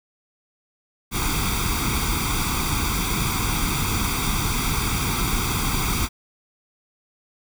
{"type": "noise with comb filter", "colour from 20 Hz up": "pink", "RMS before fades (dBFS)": -23, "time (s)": [1.11, 6.09], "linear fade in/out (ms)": 50, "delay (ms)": 0.85, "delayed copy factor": 0.85, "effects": []}